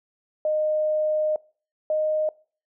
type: tone pair in turn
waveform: sine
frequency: 615 / 618 Hz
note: D#5 / D#5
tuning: -20 / -12 cents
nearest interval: unison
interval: 8 cents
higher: second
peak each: -20 dBFS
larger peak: neither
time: 0.45-1.36 / 1.9-2.29 s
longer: first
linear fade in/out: 2 ms
effects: noise-tail reverb RT60 0.4 s tail -23 dB re dry